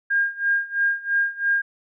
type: tone with tremolo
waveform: sine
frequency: 1614 Hz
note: G#6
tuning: 50 cents flat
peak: -16 dBFS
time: 0.1-1.62 s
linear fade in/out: 10 ms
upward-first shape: sine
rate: 3 Hz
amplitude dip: 90%
effects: none